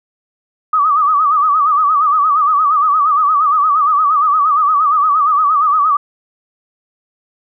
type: tone with vibrato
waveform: sine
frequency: 1202 Hz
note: D6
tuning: 40 cents sharp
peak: -9 dBFS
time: 0.73-5.97 s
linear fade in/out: 5 ms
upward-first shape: sine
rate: 8.6 Hz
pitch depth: 110 cents each way
effects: none